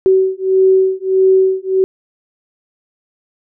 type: beating tone pair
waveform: sine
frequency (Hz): 378.4 / 380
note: F#4 / F#4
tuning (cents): +39 / +46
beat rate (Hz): 1.6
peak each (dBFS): -12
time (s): 0.06-1.84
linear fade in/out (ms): 0
effects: none